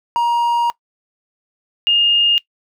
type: tone pair in turn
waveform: triangle / sine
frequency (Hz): 945 / 2832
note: A#5 / F7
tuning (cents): +23 / +23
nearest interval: octave + perfect fifth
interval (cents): 1900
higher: second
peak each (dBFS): -11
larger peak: neither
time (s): 0.16-0.7 / 1.87-2.38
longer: first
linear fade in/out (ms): 0
effects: noise-tail reverb RT60 0.1 s tail -21 dB re dry